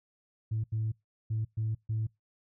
sine tone bursts at uneven times, 110 Hz, A2, in tune, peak -27 dBFS, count 5, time 0.51-0.64 / 0.72-0.92 / 1.3-1.45 / 1.57-1.75 / 1.89-2.07 s, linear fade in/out 10 ms, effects noise-tail reverb RT60 0.2 s tail -25 dB re dry + tanh soft clip ceiling -25 dBFS

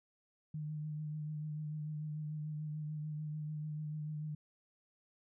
sine tone with vibrato, 152.2 Hz, D#3, 38 cents flat, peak -38 dBFS, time 0.54-4.35 s, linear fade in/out 5 ms, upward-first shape triangle, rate 6.8 Hz, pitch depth 30 cents each way, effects none

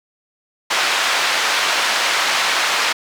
pink band-pass noise, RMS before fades -18 dBFS, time 0.7-2.93 s, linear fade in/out 10 ms, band 1000 to 4900 Hz, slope 12 dB/octave, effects none

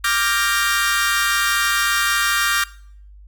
sawtooth chord, G minor seventh, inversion second, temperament equal with one note detuned, 1174.7 / 1396.9 / 1588 / 1864.7 Hz, D6 / F6 / G6 / Bb6, 0 / 0 / +22 / 0 cents, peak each -19 dBFS, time 0.04-2.64 s, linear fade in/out 5 ms, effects noise-tail reverb RT60 0.6 s tail -20 dB re dry + added 50 Hz sine -40 dBFS peak until 3.27 s

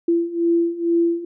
sine beating tone pair, 337.2 / 339.4 Hz, E4 / F4, +39 / -49 cents, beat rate 2.2 Hz, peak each -21 / -18 dBFS, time 0.08-1.25 s, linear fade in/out 5 ms, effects none

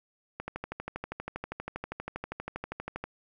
click train, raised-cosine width 0.5 ms, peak -20 dBFS, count 34, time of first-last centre 0.4-3.04 s, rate 12.5 Hz, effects none

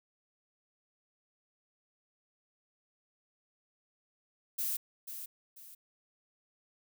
violet noise with echo, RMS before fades -34 dBFS, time 4.58-4.77 s, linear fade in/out 10 ms, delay 490 ms, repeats 2, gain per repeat -9 dB, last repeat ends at 5.75 s, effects none

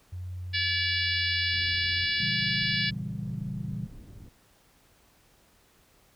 sine tone with pitch glide, 90.4 to 87.88 Hz, F#2 to F2, -40 to +11 cents, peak -34 dBFS, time 0.12-2.06 s, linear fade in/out 10 ms, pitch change -49 cents, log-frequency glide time 0.45-1.32 s
harmonic tone, 574 Hz, D5, 40 cents flat, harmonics 3 / 4 / 5 / 6 / 7 / 8 / 9, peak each -31 / -32 / -33 / -34 / -34 / -35 / -36 dBFS, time 0.53-2.91 s, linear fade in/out 20 ms
pink low-pass noise, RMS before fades -47 dBFS, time 1.53-4.29 s, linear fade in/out 5 ms, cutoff 240 Hz, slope 12 dB/octave
sine chord, A# diminished seventh, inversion none, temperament equal, 116.54 / 138.59 / 164.81 / 196 Hz, A#2 / C#3 / E3 / G3, 0 / 0 / 0 / 0 cents, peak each -37 dBFS, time 2.2-3.87 s, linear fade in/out 5 ms
effects pink hiss -62 dBFS RMS until 6.15 s

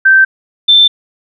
sine tone pair in turn, 1556 / 3551 Hz, G6 / A7, -13 / +15 cents, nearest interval octave + major second, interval 1428 cents, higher second, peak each -3 dBFS, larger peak neither, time 0.05-0.25 / 0.68-0.88 s, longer neither, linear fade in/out 10 ms, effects none

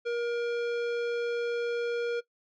sine tone with tanh clipping, 473.7 Hz, A#4, 28 cents sharp, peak -30 dBFS, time 0.05-2.21 s, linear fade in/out 20 ms, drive 18 dB, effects noise-tail reverb RT60 0.1 s tail -20 dB re dry + low-pass 5000 Hz 12 dB/octave

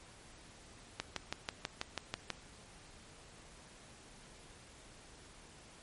click train, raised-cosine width 0.2 ms, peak -18 dBFS, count 9, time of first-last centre 1-2.303 s, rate 6.14 Hz, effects pink hiss -57 dBFS RMS until 5.82 s + MP3 48 kbps

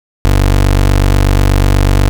25% pulse tone, 48.2 Hz, G1, 28 cents flat, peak -3 dBFS, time 0.25-2.09 s, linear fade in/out 0 ms, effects none

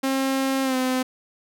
sawtooth tone with pitch glide, 267.8 to 257 Hz, C4 to C4, +40 to -31 cents, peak -17 dBFS, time 0.03-1.03 s, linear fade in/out 10 ms, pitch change -71 cents, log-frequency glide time 0.63-0.76 s, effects none

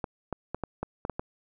clicks, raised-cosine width 1 ms, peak -17 dBFS, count 8, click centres 0.042 / 0.327 / 0.546 / 0.637 / 0.83 / 1.051 / 1.097 / 1.195 s, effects none

